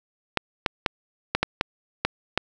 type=clicks; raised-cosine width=0.3 ms; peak=-4 dBFS; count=8; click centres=0.373 / 0.662 / 0.862 / 1.35 / 1.43 / 1.611 / 2.05 / 2.376 s; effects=none